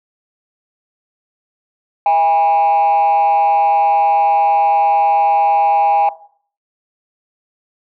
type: tone with frequency modulation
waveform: sine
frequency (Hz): 813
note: G#5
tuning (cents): -37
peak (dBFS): -7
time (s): 2.06-6.09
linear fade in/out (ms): 2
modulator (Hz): 165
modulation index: 0.39
effects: noise-tail reverb RT60 0.5 s tail -17 dB re dry + tanh soft clip ceiling -8 dBFS